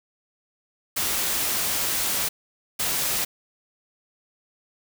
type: noise bursts at uneven times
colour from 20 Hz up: white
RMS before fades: -25 dBFS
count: 2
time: 0.96-2.29 / 2.79-3.25 s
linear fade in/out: 10 ms
effects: none